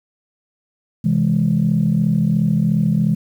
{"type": "chord", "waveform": "sine", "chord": "C augmented", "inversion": "none", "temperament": "equal", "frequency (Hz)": [130.81, 164.81, 207.7], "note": ["C3", "E3", "G#3"], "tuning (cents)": [0, 0, 0], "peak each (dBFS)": [-20, -16, -17], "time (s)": [1.04, 3.15], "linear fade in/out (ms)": 10, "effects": ["tanh soft clip ceiling -6 dBFS", "8-bit"]}